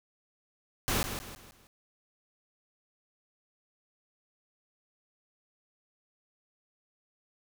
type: noise with echo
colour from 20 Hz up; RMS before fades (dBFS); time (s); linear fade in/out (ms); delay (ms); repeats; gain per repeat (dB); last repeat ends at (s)
pink; -29; 0.88-1.03; 0; 160; 4; -8; 1.67
effects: none